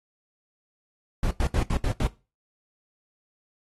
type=noise bursts at uneven times; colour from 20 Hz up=brown; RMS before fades=-23 dBFS; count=6; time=1.23-1.31 / 1.4-1.47 / 1.54-1.63 / 1.7-1.77 / 1.84-1.92 / 2-2.07 s; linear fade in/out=2 ms; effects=noise-tail reverb RT60 0.3 s tail -19 dB re dry + AAC 32 kbps